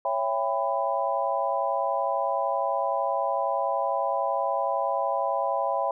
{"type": "chord", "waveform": "sine", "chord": "C# half-diminished seventh", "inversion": "none", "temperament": "just", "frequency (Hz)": [554.4, 665.2, 798.3, 997.9], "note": ["C#5", "E5", "G5", "B5"], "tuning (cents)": [0, 16, 31, 18], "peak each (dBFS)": -29, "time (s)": [0.05, 5.91], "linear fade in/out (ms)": 2, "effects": []}